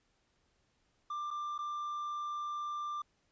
triangle tone with dropouts, 1186 Hz, D6, 17 cents sharp, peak -34 dBFS, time 1.1-3.02 s, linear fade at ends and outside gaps 5 ms, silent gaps 1.306-1.31 / 1.58-1.588 s, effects pink hiss -75 dBFS RMS until 3.31 s + resampled to 16000 Hz

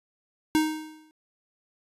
square tone with exponential decay, 311.1 Hz, D#4, in tune, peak -18 dBFS, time 0.55-1.11 s, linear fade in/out 0 ms, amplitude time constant 120 ms, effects resampled to 32000 Hz

